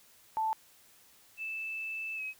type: tone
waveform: sine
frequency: 880 Hz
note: A5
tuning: in tune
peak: -28 dBFS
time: 0.37-0.53 s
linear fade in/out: 0 ms
type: tone with pitch glide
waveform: sine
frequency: 2635 to 2547 Hz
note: E7 to D#7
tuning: -1 to +40 cents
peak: -35 dBFS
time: 1.37-2.34 s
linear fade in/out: 50 ms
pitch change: -59 cents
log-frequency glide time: 2.16-2.21 s
effects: white hiss -61 dBFS RMS until 2.39 s